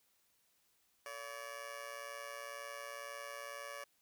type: tone with amplitude modulation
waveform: 15% pulse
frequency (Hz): 570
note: C#5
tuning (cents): +48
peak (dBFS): -35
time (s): 1.06-3.84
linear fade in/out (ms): 2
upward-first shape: sine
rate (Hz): 122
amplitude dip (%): 75
effects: white hiss -75 dBFS RMS until 4.01 s